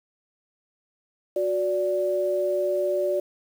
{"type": "tone pair together", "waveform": "sine", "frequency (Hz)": [366.6, 582], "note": ["F#4", "D5"], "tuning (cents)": [-16, -16], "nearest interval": "minor sixth", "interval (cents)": 800, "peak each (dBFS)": [-26, -23], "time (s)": [1.36, 3.2], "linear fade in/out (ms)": 5, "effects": ["8-bit"]}